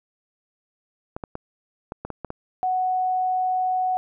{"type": "clicks", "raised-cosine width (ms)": 1, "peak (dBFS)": -17, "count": 8, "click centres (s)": [1.165, 1.238, 1.354, 1.921, 2.05, 2.103, 2.247, 2.304]}
{"type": "tone", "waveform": "sine", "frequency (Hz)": 741, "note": "F#5", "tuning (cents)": 2, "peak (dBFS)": -20, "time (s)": [2.63, 3.97], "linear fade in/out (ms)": 0}
{"effects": []}